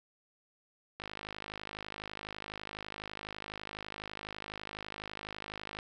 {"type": "click train", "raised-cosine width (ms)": 0.3, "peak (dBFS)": -24, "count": 250, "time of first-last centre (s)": [1, 5.788], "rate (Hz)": 52, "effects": []}